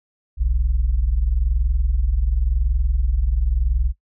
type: tone pair together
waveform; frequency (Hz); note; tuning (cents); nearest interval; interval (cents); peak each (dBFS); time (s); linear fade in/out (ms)
sine; 41.98 / 62.9; E1 / B1; +32 / +32; perfect fifth; 700; -18 / -17; 0.37-3.93; 50
effects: noise-tail reverb RT60 0.1 s tail -19 dB re dry + tanh soft clip ceiling -11 dBFS